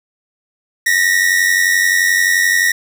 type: tone pair together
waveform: 45% pulse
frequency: 1841.5 / 1933 Hz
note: A#6 / B6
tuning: -22 / -38 cents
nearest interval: minor second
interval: 84 cents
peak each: -14 dBFS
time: 0.86-2.72 s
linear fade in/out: 5 ms
effects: none